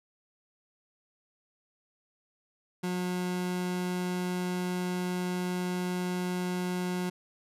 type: tone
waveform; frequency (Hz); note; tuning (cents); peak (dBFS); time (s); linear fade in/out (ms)
30% pulse; 180.5; F#3; -43; -27; 2.83-7.1; 10
effects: resampled to 32000 Hz